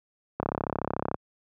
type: click train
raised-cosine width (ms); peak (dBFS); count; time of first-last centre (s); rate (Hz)
1; -13; 26; 0.4-1.144; 33.6
effects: high-pass 80 Hz 12 dB/octave